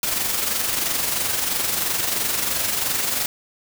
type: noise with amplitude modulation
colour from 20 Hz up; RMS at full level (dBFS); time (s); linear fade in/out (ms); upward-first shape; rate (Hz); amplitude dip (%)
white; -21; 0.03-3.26; 2; sine; 23; 45
effects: none